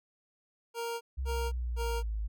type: tone bursts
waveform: 25% pulse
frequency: 466.2 Hz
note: A#4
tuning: in tune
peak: -30 dBFS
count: 3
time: 0.74-2.03 s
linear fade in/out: 50 ms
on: 270 ms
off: 240 ms
type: linear sweep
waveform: sine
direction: down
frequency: 66.4 to 51.91 Hz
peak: -31 dBFS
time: 1.17-2.28 s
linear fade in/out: 20 ms
effects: none

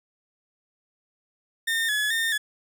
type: tone with vibrato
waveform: 30% pulse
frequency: 1760 Hz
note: A6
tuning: in tune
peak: -20 dBFS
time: 1.67-2.38 s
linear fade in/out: 10 ms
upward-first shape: square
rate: 2.3 Hz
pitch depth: 58 cents each way
effects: none

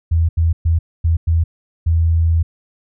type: tone bursts at uneven times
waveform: sine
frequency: 82.41 Hz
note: E2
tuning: in tune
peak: -11 dBFS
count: 6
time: 0.11-0.29 / 0.37-0.53 / 0.65-0.79 / 1.04-1.17 / 1.27-1.44 / 1.86-2.43 s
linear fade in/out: 10 ms
effects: none

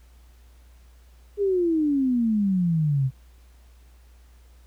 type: exponential sweep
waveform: sine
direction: down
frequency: 415.3 to 127.6 Hz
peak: -19 dBFS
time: 1.37-3.11 s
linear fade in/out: 50 ms
effects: added 60 Hz sine -49 dBFS peak until 4.66 s + pink hiss -62 dBFS RMS until 4.66 s

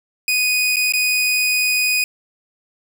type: tone with dropouts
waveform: sawtooth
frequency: 2486 Hz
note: D#7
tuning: 2 cents flat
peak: -12 dBFS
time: 0.28-2.04 s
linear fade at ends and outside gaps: 2 ms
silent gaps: 0.76-0.767 / 0.923-0.936 s
effects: none

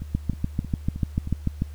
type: two click trains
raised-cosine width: 5 ms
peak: -20 / -10 dBFS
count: 5 / 11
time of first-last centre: 0.02-1.274 / 0.15-1.621 s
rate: 3.19 / 6.8 Hz
effects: added 74 Hz sine -35 dBFS peak until 1.74 s + pink hiss -55 dBFS RMS until 1.74 s

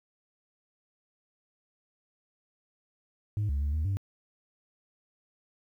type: tone with pitch steps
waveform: sine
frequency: 104.6 / 70.1 / 72.3 / 77.6 / 98 Hz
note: G#2 / C#2 / D2 / D#2 / G2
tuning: +13 / +20 / -27 / -4 / 0 cents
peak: -24 dBFS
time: 3.37-3.97 s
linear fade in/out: 0 ms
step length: 120 ms
effects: tanh soft clip ceiling -25 dBFS + 11-bit

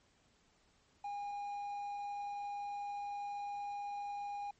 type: tone with quantisation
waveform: triangle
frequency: 814 Hz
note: G#5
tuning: 35 cents flat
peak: -37 dBFS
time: 1.04-4.51 s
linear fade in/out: 5 ms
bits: 11
effects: pink hiss -71 dBFS RMS until 4.59 s + MP3 32 kbps

